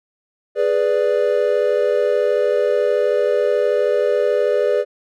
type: chord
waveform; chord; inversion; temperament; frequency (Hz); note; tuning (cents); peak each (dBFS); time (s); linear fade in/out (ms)
triangle; G# diminished; none; equal; 415.3 / 493.9 / 587.3; G#4 / B4 / D5; 0 / 0 / 0; -17; 0.55-4.85; 50
effects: none